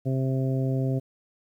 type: harmonic tone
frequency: 132.2 Hz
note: C3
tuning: 18 cents sharp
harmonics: 1 / 2 / 3 / 4 / 5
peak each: -24 / -30 / -34 / -36 / -38 dBFS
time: 0.05-1 s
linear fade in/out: 20 ms
effects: 10-bit